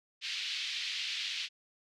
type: band-pass noise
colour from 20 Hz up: pink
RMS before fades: -37 dBFS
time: 0.21-1.49 s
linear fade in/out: 50 ms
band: 2500 to 4500 Hz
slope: 24 dB/octave
effects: none